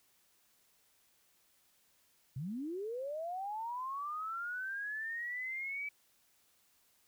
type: linear sweep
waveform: sine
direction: up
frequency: 119.2 to 2308 Hz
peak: -37 dBFS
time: 2.36-5.89 s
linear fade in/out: 5 ms
effects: white hiss -71 dBFS RMS until 7.07 s